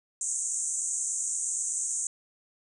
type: band-pass noise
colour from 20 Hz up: pink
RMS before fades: -31 dBFS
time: 0.21-2.07 s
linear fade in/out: 2 ms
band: 6400 to 8900 Hz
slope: 96 dB/octave
effects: none